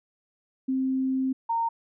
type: tone pair in turn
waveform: sine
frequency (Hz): 262.8 / 920.4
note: C4 / A#5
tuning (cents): +8 / -22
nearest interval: octave + minor seventh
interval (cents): 2170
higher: second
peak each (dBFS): -23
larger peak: neither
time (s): 0.68-1.33 / 1.49-1.69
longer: first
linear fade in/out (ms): 10
effects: none